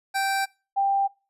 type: tone pair in turn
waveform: 25% pulse / sine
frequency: 781 / 790.1 Hz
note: G5 / G5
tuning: -7 / +13 cents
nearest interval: unison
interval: 20 cents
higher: second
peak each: -19 dBFS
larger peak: neither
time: 0.14-0.46 / 0.76-1.08 s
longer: neither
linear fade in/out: 20 ms
effects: noise-tail reverb RT60 0.3 s tail -22 dB re dry + resampled to 32000 Hz